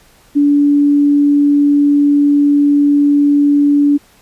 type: tone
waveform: sine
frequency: 288.2 Hz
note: D4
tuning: 33 cents flat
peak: -7 dBFS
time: 0.35-3.98 s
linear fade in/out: 20 ms
effects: pink hiss -48 dBFS RMS until 4.21 s + resampled to 32000 Hz